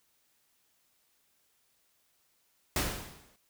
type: noise with exponential decay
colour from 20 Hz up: pink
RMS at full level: -27 dBFS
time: 2.76-3.36 s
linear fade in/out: 2 ms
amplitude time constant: 130 ms
effects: white hiss -72 dBFS RMS until 3.49 s